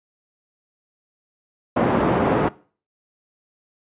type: band-pass noise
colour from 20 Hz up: pink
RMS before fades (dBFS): -19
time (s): 1.76-2.49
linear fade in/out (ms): 10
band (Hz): 170 to 1000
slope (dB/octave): 12
effects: noise-tail reverb RT60 0.4 s tail -20 dB re dry + resampled to 8000 Hz